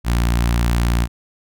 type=tone with notch filter; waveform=sawtooth; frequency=58.6 Hz; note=A#1; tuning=10 cents sharp; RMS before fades=-17 dBFS; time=0.04-1.08 s; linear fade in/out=50 ms; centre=470 Hz; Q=1.1; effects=none